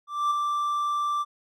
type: tone with ADSR envelope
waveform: triangle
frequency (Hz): 1174.7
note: D6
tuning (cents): 0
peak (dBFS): -18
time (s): 0.07-1.25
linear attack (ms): 240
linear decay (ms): 6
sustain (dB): -4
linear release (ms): 37
effects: none